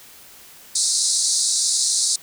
white band-pass noise, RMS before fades -20 dBFS, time 0.75-2.16 s, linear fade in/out 5 ms, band 3900 to 9600 Hz, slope 96 dB/octave, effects white hiss -45 dBFS RMS until 2.22 s

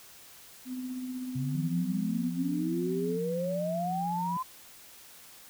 sine tone with tremolo, 254.3 Hz, C4, 49 cents flat, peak -32 dBFS, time 0.65-3.19 s, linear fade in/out 50 ms, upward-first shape triangle, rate 16 Hz, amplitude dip 40%
sine exponential sweep, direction up, 130.81 to 1046.5 Hz, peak -30 dBFS, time 1.35-4.43 s, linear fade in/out 10 ms
sine tone with vibrato, 174.61 Hz, F3, in tune, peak -33 dBFS, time 1.55-4.37 s, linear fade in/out 2 ms, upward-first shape sine, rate 16 Hz, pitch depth 25 cents each way
effects white hiss -52 dBFS RMS until 5.49 s

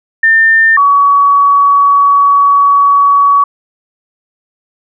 sine tone pair in turn, 1800 / 1130 Hz, A6 / C#6, +39 / +33 cents, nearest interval minor sixth, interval 806 cents, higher first, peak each -4 dBFS, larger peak neither, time 0.23-0.77 / 0.77-3.44 s, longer second, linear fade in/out 5 ms, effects none

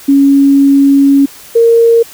sine tone pair in turn, 277.8 / 462.4 Hz, C#4 / A#4, +4 / -14 cents, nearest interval major sixth, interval 882 cents, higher second, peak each -3 dBFS, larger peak neither, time 0.08-1.26 / 1.55-2.03 s, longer first, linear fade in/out 10 ms, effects white hiss -34 dBFS RMS until 2.13 s

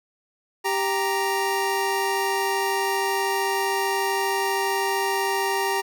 25% pulse tone pair together, 392 / 932.3 Hz, G4 / A#5, 0 / 0 cents, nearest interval octave + minor third, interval 1500 cents, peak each -21 dBFS, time 0.64-5.82 s, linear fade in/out 20 ms, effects none

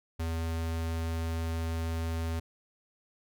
square tone, 82.1 Hz, E2, 6 cents flat, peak -31 dBFS, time 0.19-2.4 s, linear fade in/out 10 ms, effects none

